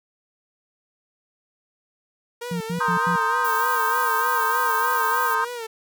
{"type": "tone with vibrato", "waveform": "sawtooth", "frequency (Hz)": 466.2, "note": "A#4", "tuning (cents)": 0, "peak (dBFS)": -26, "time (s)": [2.41, 5.67], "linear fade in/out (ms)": 10, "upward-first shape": "sine", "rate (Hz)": 3.3, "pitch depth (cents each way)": 87}
{"type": "tone bursts", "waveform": "sine", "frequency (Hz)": 174.61, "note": "F3", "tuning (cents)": 0, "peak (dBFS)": -24, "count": 4, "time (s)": [2.51, 3.161], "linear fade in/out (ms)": 5, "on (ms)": 96, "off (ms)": 89}
{"type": "chord", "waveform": "sine", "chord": "C minor seventh", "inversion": "third", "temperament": "equal", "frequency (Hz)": [932.3, 1046.5, 1244.5, 1568], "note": ["Bb5", "C6", "Eb6", "G6"], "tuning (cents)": [0, 0, 0, 0], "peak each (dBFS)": -25, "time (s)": [2.8, 5.45], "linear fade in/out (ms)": 10}
{"type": "noise", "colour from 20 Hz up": "violet", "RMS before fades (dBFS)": -32, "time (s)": [3.44, 5.35], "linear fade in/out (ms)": 10}
{"effects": []}